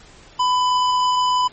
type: tone with hard clipping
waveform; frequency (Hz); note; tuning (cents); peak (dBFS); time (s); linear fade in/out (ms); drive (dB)
sine; 1000; B5; +21; -17; 0.39-1.48; 10; 13
effects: pink hiss -46 dBFS RMS until 1.52 s + MP3 32 kbps